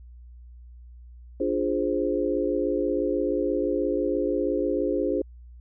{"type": "chord", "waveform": "sine", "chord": "D half-diminished seventh", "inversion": "none", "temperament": "equal with one note detuned", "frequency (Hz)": [292.5, 349.2, 415.3, 523.3], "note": ["D4", "F4", "Ab4", "C5"], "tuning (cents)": [-7, 0, 0, 0], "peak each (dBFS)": -28, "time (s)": [1.4, 5.22], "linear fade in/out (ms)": 5, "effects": ["added 60 Hz sine -43 dBFS peak until 5.6 s"]}